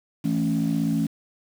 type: chord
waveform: sine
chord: A major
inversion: second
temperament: equal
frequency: 164.81 / 220 / 277.2 Hz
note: E3 / A3 / C#4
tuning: 0 / 0 / 0 cents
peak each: -24 dBFS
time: 0.24-1.07 s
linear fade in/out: 10 ms
effects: tanh soft clip ceiling -15 dBFS + 7-bit